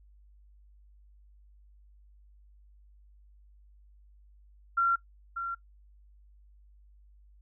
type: tone with echo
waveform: sine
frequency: 1372 Hz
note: F6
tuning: 31 cents flat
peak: -22 dBFS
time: 4.77-4.96 s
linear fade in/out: 10 ms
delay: 590 ms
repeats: 1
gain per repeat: -9 dB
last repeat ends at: 5.55 s
effects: noise-tail reverb RT60 0.1 s tail -20 dB re dry + added 50 Hz sine -55 dBFS peak until 7.41 s